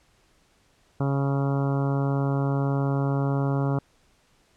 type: harmonic tone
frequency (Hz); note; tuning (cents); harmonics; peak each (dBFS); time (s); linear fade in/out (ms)
138.59; C#3; 0; 1 / 2 / 3 / 4 / 5 / 6 / 7 / 8 / 9 / 10; -23 / -29 / -33 / -35 / -37 / -39 / -40 / -41 / -42 / -43; 1-3.79; 5
effects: pink hiss -63 dBFS RMS until 4.56 s + low-pass 9000 Hz 12 dB/octave